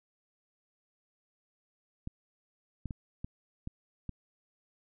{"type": "clicks", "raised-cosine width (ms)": 5, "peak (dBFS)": -25, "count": 6, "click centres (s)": [2.074, 2.857, 2.908, 3.245, 3.674, 4.093], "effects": []}